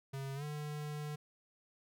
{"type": "tone with pitch glide", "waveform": "square", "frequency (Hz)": [136.1, 149.28], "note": ["C#3", "D3"], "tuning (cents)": [-31, 29], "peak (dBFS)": -40, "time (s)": [0.13, 1.16], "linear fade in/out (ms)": 10, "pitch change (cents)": 160, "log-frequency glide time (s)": [0.35, 0.44], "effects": []}